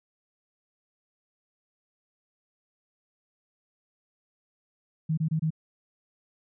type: tone bursts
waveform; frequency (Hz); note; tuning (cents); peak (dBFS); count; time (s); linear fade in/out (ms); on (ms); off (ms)
sine; 158.3; D#3; +30; -23; 4; 5.09-5.505; 10; 85; 25
effects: none